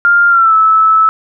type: tone with pitch glide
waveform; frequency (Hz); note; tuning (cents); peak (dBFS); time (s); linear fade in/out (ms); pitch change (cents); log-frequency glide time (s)
sine; 1400 to 1306.2; F6 to E6; +4 to -16; -5; 0.05-1.09; 0; -120; 0.29-0.54
effects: none